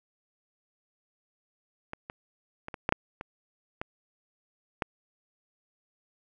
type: clicks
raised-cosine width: 0.5 ms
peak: -21 / -23 / -22 / -22 / -10 / -6 / -22 / -18 / -13 dBFS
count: 9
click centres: 1.934 / 2.099 / 2.684 / 2.742 / 2.891 / 2.924 / 3.211 / 3.815 / 4.822 s
effects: none